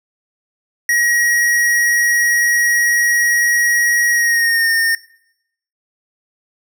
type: tone with pitch glide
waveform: square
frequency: 1899 to 1826.9 Hz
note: A#6 to A#6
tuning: +32 to -35 cents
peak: -13 dBFS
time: 0.89-4.95 s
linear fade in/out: 2 ms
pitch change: -67 cents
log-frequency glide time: 4.12-4.7 s
effects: noise-tail reverb RT60 0.8 s tail -21 dB re dry